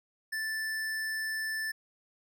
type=tone with hard clipping; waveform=sine; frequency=1760 Hz; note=A6; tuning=in tune; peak=-33 dBFS; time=0.32-1.72 s; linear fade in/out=10 ms; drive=17 dB; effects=none